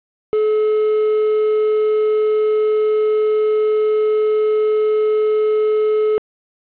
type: tone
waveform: triangle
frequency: 429 Hz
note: A4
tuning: 44 cents flat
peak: -11 dBFS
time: 0.33-6.18 s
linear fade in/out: 0 ms
effects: resampled to 8000 Hz + 7-bit